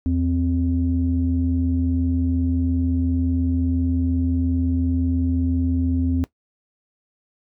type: tone pair together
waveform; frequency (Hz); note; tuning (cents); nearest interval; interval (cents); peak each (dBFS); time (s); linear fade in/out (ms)
sine; 82 / 260.3; E2 / C4; -9 / -9; octave + minor sixth; 2000; -20; 0.06-6.24; 0
effects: noise-tail reverb RT60 0.1 s tail -18 dB re dry + tanh soft clip ceiling -10 dBFS